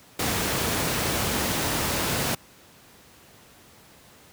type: noise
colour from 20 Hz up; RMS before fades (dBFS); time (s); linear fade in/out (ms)
pink; -25; 0.19-2.35; 5
effects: pink hiss -52 dBFS RMS until 4.32 s + high-pass 80 Hz 12 dB/octave